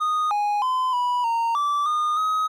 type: tone with pitch steps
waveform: triangle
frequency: 1238 / 827 / 1022 / 981 / 923 / 1163 / 1221 / 1265 Hz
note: D#6 / G#5 / C6 / B5 / A#5 / D6 / D#6 / D#6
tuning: -9 / -8 / -41 / -12 / -17 / -17 / -33 / +28 cents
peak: -18 dBFS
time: 0-2.48 s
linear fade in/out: 20 ms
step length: 310 ms
effects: none